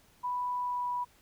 sine tone with pitch glide, 987.8 to 980.4 Hz, B5 to B5, 0 to -13 cents, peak -30 dBFS, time 0.23-1.05 s, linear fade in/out 20 ms, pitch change -13 cents, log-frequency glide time 0.56-0.9 s, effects pink hiss -63 dBFS RMS until 1.21 s

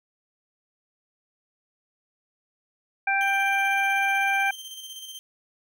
harmonic tone, 787 Hz, G5, 7 cents sharp, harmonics 1 / 2 / 3, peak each -25 / -25 / -25 dBFS, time 3.07-4.51 s, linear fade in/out 5 ms
sawtooth tone with tremolo, 3136 Hz, G7, in tune, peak -33 dBFS, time 3.21-5.19 s, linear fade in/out 0 ms, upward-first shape square, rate 16 Hz, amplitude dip 40%
effects none

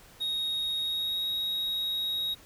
triangle tone with pitch glide, 3754 to 3787 Hz, A#7 to A#7, +11 to +27 cents, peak -27 dBFS, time 0.2-2.35 s, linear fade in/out 20 ms, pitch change +16 cents, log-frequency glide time 0.79-1.28 s, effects pink hiss -54 dBFS RMS until 2.45 s

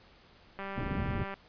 click train, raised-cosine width 0.5 ms, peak -25 dBFS, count 148, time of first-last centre 0.59-1.34 s, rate 196 Hz
white low-pass noise, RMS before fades -34 dBFS, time 0.76-1.25 s, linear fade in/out 20 ms, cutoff 180 Hz, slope 12 dB/octave
effects pink hiss -59 dBFS RMS until 1.48 s + resampled to 11025 Hz

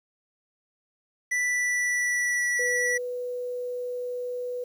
square tone with pitch glide, 1975.5 to 1948.3 Hz, B6 to B6, 0 to -24 cents, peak -24 dBFS, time 1.31-2.98 s, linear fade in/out 10 ms, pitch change -24 cents, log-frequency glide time 1.41-2.52 s
sine tone, 493.9 Hz, B4, in tune, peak -29 dBFS, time 2.59-4.64 s, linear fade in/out 5 ms
effects low-pass 10000 Hz 12 dB/octave + 9-bit

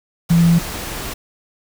sine tone in noise, 168.9 Hz, E3, 42 cents sharp, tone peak -9 dBFS, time 0.3-0.59 s, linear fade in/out 10 ms, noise pink, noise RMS -27 dBFS, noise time 0.29-1.14 s, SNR +15 dB, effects none

